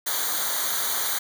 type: noise with comb filter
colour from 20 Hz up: white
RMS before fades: -26 dBFS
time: 0.06-1.19 s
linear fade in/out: 10 ms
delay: 0.38 ms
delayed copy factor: -0.9
effects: none